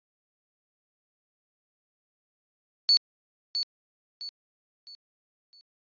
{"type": "tone with echo", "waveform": "sine", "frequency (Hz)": 4450, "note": "C#8", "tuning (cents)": 6, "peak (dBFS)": -16, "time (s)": [2.89, 2.97], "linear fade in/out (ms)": 0, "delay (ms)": 660, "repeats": 4, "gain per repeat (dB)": -9, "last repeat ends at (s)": 5.61, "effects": ["resampled to 11025 Hz"]}